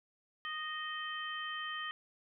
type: harmonic tone with a mistuned harmonic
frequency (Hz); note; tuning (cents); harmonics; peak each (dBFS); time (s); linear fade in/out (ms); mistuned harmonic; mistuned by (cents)
620; D#5; -6; 2 / 3 / 4 / 5; -42 / -41 / -53 / -43; 0.45-1.91; 0; 4; +46
effects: none